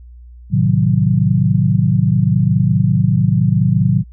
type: chord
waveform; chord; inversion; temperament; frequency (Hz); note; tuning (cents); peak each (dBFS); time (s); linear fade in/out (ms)
sine; A diminished seventh; none; equal; 110 / 130.81 / 155.56 / 185; A2 / C3 / Eb3 / Gb3; 0 / 0 / 0 / 0; -16; 0.5-4.04; 50
effects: added 60 Hz sine -35 dBFS peak until 4.12 s